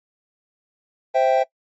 triangle chord, C major, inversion none, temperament equal, 523.3 / 659.3 / 784 Hz, C5 / E5 / G5, 0 / 0 / 0 cents, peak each -17 dBFS, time 1.14-1.44 s, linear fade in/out 20 ms, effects noise-tail reverb RT60 0.1 s tail -21 dB re dry + MP3 32 kbps

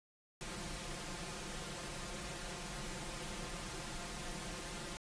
pink noise with comb filter, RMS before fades -44 dBFS, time 0.41-4.97 s, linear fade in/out 0 ms, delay 5.7 ms, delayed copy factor +0.8, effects resampled to 22050 Hz

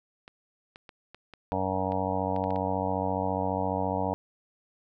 clicks, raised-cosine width 0.3 ms, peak -29 dBFS, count 11, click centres 0.279 / 0.759 / 0.892 / 1.146 / 1.337 / 1.521 / 1.921 / 2.363 / 2.44 / 2.506 / 2.56 s
harmonic tone, 94.6 Hz, F#2, 39 cents sharp, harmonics 1 / 2 / 3 / 5 / 6 / 7 / 8 / 9 / 10, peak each -35 / -35 / -35 / -35 / -35 / -35 / -35 / -35 / -35 dBFS, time 1.52-4.14 s, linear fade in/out 0 ms
effects none

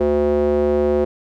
square tone with band-pass filter, 73.42 Hz, D2, in tune, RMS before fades -17 dBFS, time 0-1.05 s, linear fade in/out 10 ms, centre 440 Hz, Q 4.9, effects none

